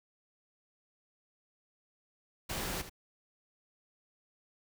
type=noise with echo; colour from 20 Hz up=pink; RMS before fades=-37 dBFS; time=2.49-2.82 s; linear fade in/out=10 ms; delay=77 ms; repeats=1; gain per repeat=-11 dB; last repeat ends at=2.897 s; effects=none